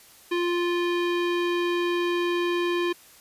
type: tone with low-pass filter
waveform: square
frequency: 349.2 Hz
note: F4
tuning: in tune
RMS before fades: -25 dBFS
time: 0.31-2.93 s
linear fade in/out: 10 ms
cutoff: 3100 Hz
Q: 1.8
effects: white hiss -52 dBFS RMS until 3.2 s + resampled to 32000 Hz